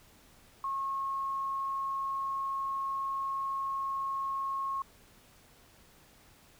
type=tone; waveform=sine; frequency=1087 Hz; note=C#6; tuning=34 cents flat; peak=-31 dBFS; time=0.64-4.82 s; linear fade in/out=2 ms; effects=pink hiss -60 dBFS RMS until 6.59 s